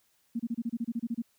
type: tone bursts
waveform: sine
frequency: 233.1 Hz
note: A#3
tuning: in tune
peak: -28 dBFS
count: 12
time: 0.35-1.221 s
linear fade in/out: 10 ms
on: 46 ms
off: 29 ms
effects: white hiss -70 dBFS RMS until 1.38 s